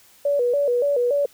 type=tone with vibrato; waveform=sine; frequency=527 Hz; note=C5; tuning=12 cents sharp; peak=-17 dBFS; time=0.25-1.26 s; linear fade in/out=5 ms; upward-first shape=square; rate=3.5 Hz; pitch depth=140 cents each way; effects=white hiss -53 dBFS RMS until 1.33 s